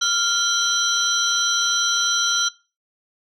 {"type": "tone cluster", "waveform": "sine", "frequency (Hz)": [1393, 3167, 4004, 5870], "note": ["F6", "G7", "B7", "F#8"], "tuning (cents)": [-5, 17, 23, -15], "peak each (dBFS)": -22, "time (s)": [0.01, 2.49], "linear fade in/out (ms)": 10, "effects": ["noise-tail reverb RT60 0.3 s tail -20 dB re dry", "tanh soft clip ceiling -10 dBFS"]}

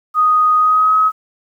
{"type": "tone with pitch glide", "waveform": "sine", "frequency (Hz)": [1244.5, 1275.1], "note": ["D#6", "D#6"], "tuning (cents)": [0, 42], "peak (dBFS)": -9, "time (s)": [0.14, 1.12], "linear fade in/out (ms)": 50, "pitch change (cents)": 42, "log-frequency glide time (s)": [0.58, 0.96], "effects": ["8-bit"]}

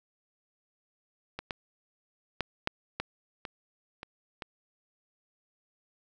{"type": "clicks", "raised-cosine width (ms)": 0.3, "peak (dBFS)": [-20, -17, -13, -11, -15, -21, -24, -21], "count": 8, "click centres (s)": [1.39, 1.508, 2.407, 2.674, 3, 3.452, 4.031, 4.422], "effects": []}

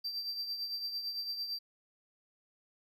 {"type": "tone with tremolo", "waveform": "triangle", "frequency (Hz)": 4693, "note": "D8", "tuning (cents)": -2, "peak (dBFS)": -32, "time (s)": [0.04, 1.59], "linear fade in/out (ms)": 10, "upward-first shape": "triangle", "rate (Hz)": 8.9, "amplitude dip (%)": 60, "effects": []}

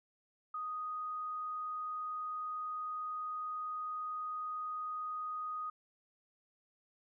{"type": "tone", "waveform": "sine", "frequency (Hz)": 1244.5, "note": "D#6", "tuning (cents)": 0, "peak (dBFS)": -37, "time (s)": [0.54, 5.7], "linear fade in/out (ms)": 5, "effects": []}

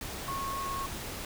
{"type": "tone in noise", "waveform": "sine", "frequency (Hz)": 1094, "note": "C#6", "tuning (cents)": -23, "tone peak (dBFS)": -33, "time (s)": [0.28, 0.86], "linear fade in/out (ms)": 2, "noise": "pink", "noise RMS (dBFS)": -39, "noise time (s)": [0.01, 1.25], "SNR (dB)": 3, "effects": []}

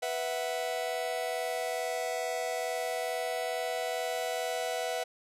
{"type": "chord", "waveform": "45% pulse", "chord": "B suspended fourth", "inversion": "none", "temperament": "just", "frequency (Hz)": [493.9, 658.5, 740.8], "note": ["B4", "E5", "F#5"], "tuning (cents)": [0, -2, 2], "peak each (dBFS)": [-36, -35, -36], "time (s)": [0.02, 5.04], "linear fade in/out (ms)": 10, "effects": ["resampled to 32000 Hz"]}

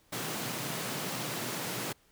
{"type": "high-pass noise", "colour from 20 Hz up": "pink", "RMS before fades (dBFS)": -36, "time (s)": [0.12, 1.93], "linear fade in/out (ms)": 10, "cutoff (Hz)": 110, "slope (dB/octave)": 96, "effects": ["pink hiss -66 dBFS RMS until 2.11 s"]}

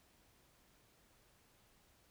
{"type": "silence", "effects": ["pink hiss -70 dBFS RMS until 2.1 s"]}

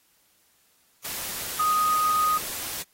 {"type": "tone in noise", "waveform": "sine", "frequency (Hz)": 1244.5, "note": "D#6", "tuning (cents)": 0, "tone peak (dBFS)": -20, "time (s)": [1.59, 2.38], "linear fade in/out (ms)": 10, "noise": "white", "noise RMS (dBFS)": -33, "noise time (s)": [1.04, 2.83], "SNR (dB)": 10, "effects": ["white hiss -64 dBFS RMS until 2.93 s", "AAC 48 kbps"]}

